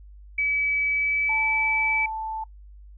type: tone with pitch glide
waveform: sine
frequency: 2289 to 2304 Hz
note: D7 to D7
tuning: -45 to -34 cents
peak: -21 dBFS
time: 0.38-2.06 s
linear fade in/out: 5 ms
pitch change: +11 cents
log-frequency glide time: 0.91-1.39 s
type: tone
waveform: sine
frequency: 880 Hz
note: A5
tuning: in tune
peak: -28 dBFS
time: 1.29-2.44 s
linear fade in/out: 5 ms
effects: noise-tail reverb RT60 0.1 s tail -22 dB re dry + added 50 Hz sine -43 dBFS peak until 2.97 s